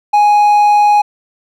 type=tone; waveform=triangle; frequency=830.6 Hz; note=G#5; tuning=in tune; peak=-4 dBFS; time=0.13-1.02 s; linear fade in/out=10 ms; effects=none